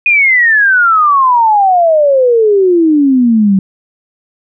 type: exponential sweep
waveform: sine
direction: down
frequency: 2489 to 188 Hz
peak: -5 dBFS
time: 0.06-3.59 s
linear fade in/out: 2 ms
effects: none